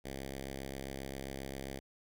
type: tone with notch filter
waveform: 5% pulse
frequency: 67.5 Hz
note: C#2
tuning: 45 cents flat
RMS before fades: -43 dBFS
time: 0.04-1.8 s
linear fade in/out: 20 ms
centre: 1000 Hz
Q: 1.5
effects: none